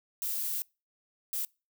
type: noise bursts at uneven times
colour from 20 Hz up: violet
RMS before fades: -33 dBFS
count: 2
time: 0.22-0.62 / 1.33-1.45 s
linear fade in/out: 0 ms
effects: noise-tail reverb RT60 0.3 s tail -26 dB re dry